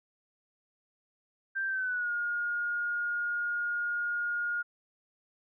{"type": "tone with pitch glide", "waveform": "sine", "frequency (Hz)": [1574, 1426.8], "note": ["G6", "F6"], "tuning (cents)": [7, 37], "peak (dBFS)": -29, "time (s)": [1.55, 4.63], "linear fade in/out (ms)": 20, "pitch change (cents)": -170, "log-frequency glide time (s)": [1.67, 2.11], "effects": []}